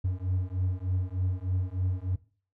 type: beating tone pair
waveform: triangle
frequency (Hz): 90.7 / 94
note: F#2 / F#2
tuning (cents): -34 / +28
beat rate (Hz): 3.3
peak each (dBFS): -28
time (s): 0.04-2.16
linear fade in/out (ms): 10
effects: noise-tail reverb RT60 0.4 s tail -18 dB re dry